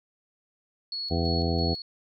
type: tone with tremolo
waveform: sine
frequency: 4364 Hz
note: C#8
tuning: 28 cents flat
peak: -30 dBFS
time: 0.92-1.82 s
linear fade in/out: 2 ms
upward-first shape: square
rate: 3 Hz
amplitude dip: 45%
type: harmonic tone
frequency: 84 Hz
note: E2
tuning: 33 cents sharp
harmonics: 1 / 2 / 3 / 4 / 5 / 6 / 8 / 9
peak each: -27 / -30 / -32 / -33 / -34 / -35 / -36 / -37 dBFS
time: 1.1-1.75 s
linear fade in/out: 20 ms
effects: none